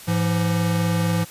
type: tone pair together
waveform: square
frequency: 106.07 / 170 Hz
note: G#2 / F3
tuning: +37 / -46 cents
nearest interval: minor sixth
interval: 817 cents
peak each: -24 / -21 dBFS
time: 0.07-1.25 s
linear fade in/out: 20 ms
effects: white hiss -41 dBFS RMS until 1.3 s + resampled to 32000 Hz